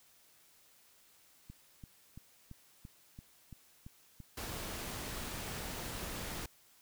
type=click train; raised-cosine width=5 ms; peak=-36 dBFS; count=12; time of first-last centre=1.5-5.216 s; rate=2.96 Hz
type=noise; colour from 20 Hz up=pink; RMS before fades=-42 dBFS; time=4.37-6.46 s; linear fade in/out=5 ms
effects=white hiss -65 dBFS RMS until 6.81 s